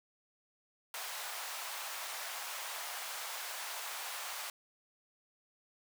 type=high-pass noise; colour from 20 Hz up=pink; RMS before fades=-42 dBFS; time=0.94-4.5 s; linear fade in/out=2 ms; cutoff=720 Hz; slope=24 dB/octave; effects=none